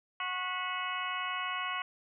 harmonic tone with a mistuned harmonic, 366.3 Hz, F#4, 17 cents flat, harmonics 2 / 3 / 4 / 5 / 6 / 7 / 8, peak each -44 / -36 / -41 / -42 / -42 / -42 / -41 dBFS, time 0.2-1.82 s, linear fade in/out 2 ms, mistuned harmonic 5, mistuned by +120 cents, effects none

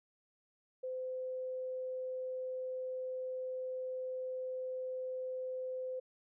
sine tone, 513 Hz, C5, 34 cents flat, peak -37 dBFS, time 0.83-6 s, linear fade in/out 10 ms, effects none

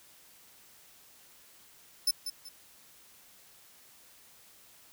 sawtooth tone with echo, 5274 Hz, E8, in tune, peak -21 dBFS, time 2.07-2.11 s, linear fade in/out 5 ms, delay 190 ms, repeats 2, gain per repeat -10 dB, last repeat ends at 2.49 s, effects white hiss -58 dBFS RMS until 4.92 s

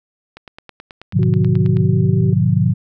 click train, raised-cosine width 0.3 ms, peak -19 dBFS, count 14, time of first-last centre 0.37-1.769 s, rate 9.29 Hz
sine chord, G# diminished seventh, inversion none, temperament just, 103.83 / 124.59 / 149.51 / 179.41 Hz, G#2 / B2 / D3 / F3, 0 / +16 / +31 / +47 cents, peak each -17 dBFS, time 1.13-2.74 s, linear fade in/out 20 ms
sine tone with pitch glide, 369.5 to 383.2 Hz, F#4 to G4, -2 to -39 cents, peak -24 dBFS, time 1.19-2.33 s, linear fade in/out 2 ms, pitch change +63 cents, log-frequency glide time 1.59-2.18 s
effects none

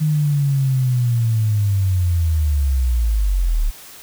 sine linear sweep, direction down, 155.56 to 34.65 Hz, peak -14 dBFS, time 0-3.71 s, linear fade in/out 20 ms, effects white hiss -40 dBFS RMS until 4.02 s

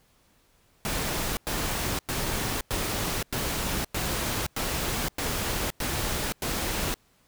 pink noise bursts, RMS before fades -29 dBFS, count 10, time 0.85-6.941 s, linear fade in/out 0 ms, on 520 ms, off 99 ms, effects pink hiss -64 dBFS RMS until 7.27 s

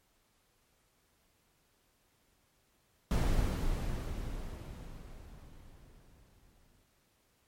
brown noise with exponential decay, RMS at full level -27 dBFS, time 3.11-6.84 s, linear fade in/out 1 ms, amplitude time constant 810 ms, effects pink hiss -72 dBFS RMS until 7.47 s + MP3 64 kbps

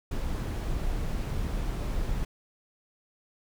brown noise, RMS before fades -30 dBFS, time 0.11-2.25 s, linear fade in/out 5 ms, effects none

